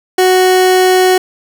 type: tone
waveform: 30% pulse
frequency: 370 Hz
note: F#4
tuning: in tune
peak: -4 dBFS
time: 0.18-1.18 s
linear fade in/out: 5 ms
effects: none